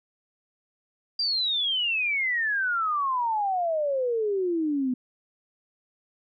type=exponential sweep; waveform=sine; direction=down; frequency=4799 to 246.9 Hz; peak=-23 dBFS; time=1.19-4.94 s; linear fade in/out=5 ms; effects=none